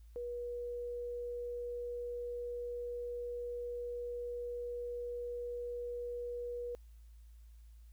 sine tone, 482.8 Hz, B4, 39 cents flat, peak -38 dBFS, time 0.16-6.75 s, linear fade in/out 0 ms, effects added 56 Hz sine -53 dBFS peak until 7.92 s + white hiss -75 dBFS RMS until 7.92 s

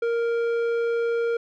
square tone with low-pass filter, 466.2 Hz, A#4, in tune, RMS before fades -24 dBFS, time 0.02-1.37 s, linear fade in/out 5 ms, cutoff 1600 Hz, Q 0.64, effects none

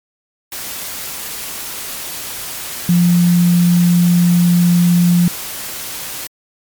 sine tone in noise, 174.61 Hz, F3, in tune, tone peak -8 dBFS, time 2.89-5.28 s, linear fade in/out 2 ms, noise white, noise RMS -26 dBFS, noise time 0.52-6.27 s, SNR +15 dB, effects MP3 96 kbps

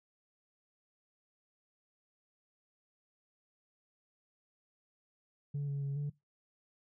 sine tone with pitch steps, 143.2 / 140.8 / 139.5 / 145 Hz, D3 / C#3 / C#3 / D3, -43 / +27 / +11 / -22 cents, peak -31 dBFS, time 5.54-6.1 s, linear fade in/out 10 ms, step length 140 ms, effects noise-tail reverb RT60 0.2 s tail -22 dB re dry + tanh soft clip ceiling -32 dBFS

